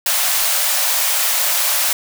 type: high-pass noise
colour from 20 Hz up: white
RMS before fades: -17 dBFS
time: 0.06-1.93 s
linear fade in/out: 2 ms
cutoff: 540 Hz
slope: 96 dB/octave
effects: none